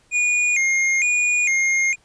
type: tone with vibrato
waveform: square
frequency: 2285 Hz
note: D7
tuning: 48 cents flat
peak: -17 dBFS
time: 0.11-1.96 s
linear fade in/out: 50 ms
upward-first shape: square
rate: 1.1 Hz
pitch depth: 120 cents each way
effects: pink hiss -58 dBFS RMS until 2.04 s + resampled to 22050 Hz